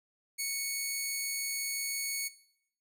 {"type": "tone", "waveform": "10% pulse", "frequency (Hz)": 2217, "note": "C#7", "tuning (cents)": 0, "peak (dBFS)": -23, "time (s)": [0.38, 2.29], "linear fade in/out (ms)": 20, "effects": ["noise-tail reverb RT60 0.7 s tail -18 dB re dry"]}